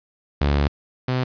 sawtooth tone pair in turn, 71.6 / 127.58 Hz, D2 / C3, -43 / -43 cents, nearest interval minor seventh, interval 1000 cents, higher second, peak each -13 / -16 dBFS, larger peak first, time 0.41-0.68 / 1.08-1.24 s, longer first, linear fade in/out 5 ms, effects resampled to 11025 Hz + 8-bit

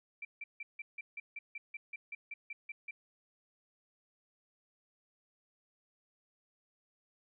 sine tone bursts, 2343 Hz, D7, 5 cents flat, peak -40 dBFS, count 15, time 0.22-2.91 s, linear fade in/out 5 ms, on 30 ms, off 160 ms, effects none

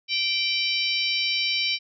harmonic tone with a mistuned harmonic, 780 Hz, G5, 9 cents flat, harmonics 3 / 4 / 5 / 6 / 7, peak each -27 / -28 / -29 / -30 / -30 dBFS, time 0.08-1.79 s, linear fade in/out 50 ms, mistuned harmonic 4, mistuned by -37 cents, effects none

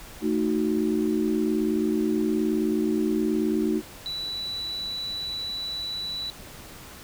sine chord, D# diminished, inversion second, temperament equal with one note detuned, 222.3 / 311.1 / 370 Hz, A3 / D#4 / F#4, +18 / 0 / 0 cents, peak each -26 / -25 / -27 dBFS, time 0.21-3.82 s, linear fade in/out 50 ms
sine tone, 3951 Hz, B7, in tune, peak -29 dBFS, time 4.06-6.3 s, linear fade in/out 0 ms
effects pink hiss -44 dBFS RMS until 7.03 s

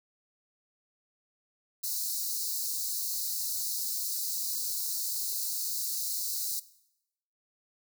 white high-pass noise, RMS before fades -33 dBFS, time 1.83-6.6 s, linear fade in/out 10 ms, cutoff 4000 Hz, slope 96 dB/octave, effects noise-tail reverb RT60 0.8 s tail -18 dB re dry

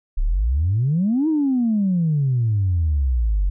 sine exponential two-way sweep, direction up then down, 31.16 to 323.8 to 44.98 Hz, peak -15 dBFS, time 0.17-3.5 s, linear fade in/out 10 ms, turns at 1.28 s, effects tanh soft clip ceiling -12 dBFS

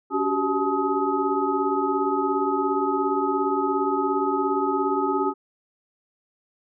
sine tone cluster, 283 / 375 / 392.2 / 860 / 1262 Hz, C#4 / F#4 / G4 / A5 / D#6, +36 / +23 / +1 / -40 / +24 cents, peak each -27 dBFS, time 0.1-5.34 s, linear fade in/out 50 ms, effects none

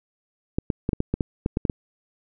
clicks, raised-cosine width 3 ms, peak -9 dBFS, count 11, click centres 0.585 / 0.702 / 0.891 / 0.932 / 1.004 / 1.14 / 1.208 / 1.461 / 1.571 / 1.652 / 1.698 s, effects none

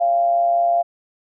sine tone with amplitude modulation, 690 Hz, F5, 21 cents flat, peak -12 dBFS, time 0-0.83 s, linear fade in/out 20 ms, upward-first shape sine, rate 125 Hz, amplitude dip 45%, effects none

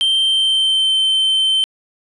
triangle tone with pitch glide, 3136 to 3096 Hz, G7 to G7, 0 to -22 cents, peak -11 dBFS, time 0.01-1.64 s, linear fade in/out 0 ms, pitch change -22 cents, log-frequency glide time 0.21-0.94 s, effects resampled to 24000 Hz

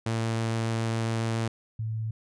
sawtooth / sine tone pair in turn, 113.4 / 110.62 Hz, A#2 / A2, -47 / +10 cents, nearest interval unison, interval 43 cents, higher first, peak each -22 / -28 dBFS, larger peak first, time 0.06-1.48 / 1.79-2.11 s, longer first, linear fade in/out 5 ms, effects resampled to 22050 Hz

